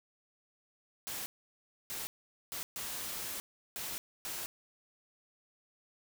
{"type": "noise bursts at uneven times", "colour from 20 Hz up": "white", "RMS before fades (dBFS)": -40, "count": 6, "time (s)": [[1.07, 1.26], [1.9, 2.07], [2.52, 2.63], [2.76, 3.4], [3.76, 3.98], [4.25, 4.46]], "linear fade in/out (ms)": 0, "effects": []}